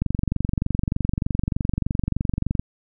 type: click train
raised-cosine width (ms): 5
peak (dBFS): -9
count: 61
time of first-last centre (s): 0.02-2.595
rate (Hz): 23.3
effects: none